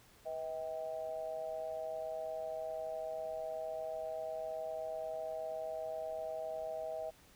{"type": "tone with amplitude modulation", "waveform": "sine", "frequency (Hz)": 639, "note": "D#5", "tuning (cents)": 46, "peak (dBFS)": -34, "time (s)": [0.25, 7.11], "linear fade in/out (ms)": 20, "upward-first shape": "sine", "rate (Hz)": 148, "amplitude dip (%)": 85, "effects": ["pink hiss -63 dBFS RMS until 7.35 s"]}